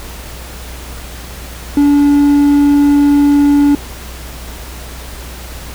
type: tone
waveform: triangle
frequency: 287.4 Hz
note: D4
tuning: 37 cents flat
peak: -4 dBFS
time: 1.77-3.75 s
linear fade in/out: 2 ms
effects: added 61 Hz sine -28 dBFS peak until 5.74 s + pink hiss -31 dBFS RMS until 5.74 s